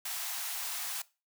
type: high-pass noise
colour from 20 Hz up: white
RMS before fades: -37 dBFS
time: 0.05-1.02 s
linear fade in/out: 5 ms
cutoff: 650 Hz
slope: 96 dB/octave
effects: noise-tail reverb RT60 0.3 s tail -20 dB re dry